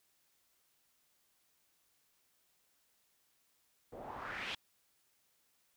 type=noise with low-pass filter sweep; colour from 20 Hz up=white; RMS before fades=-44 dBFS; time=3.92-4.55 s; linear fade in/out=5 ms; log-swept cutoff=490 to 3300 Hz; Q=2.7; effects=white hiss -75 dBFS RMS until 5.76 s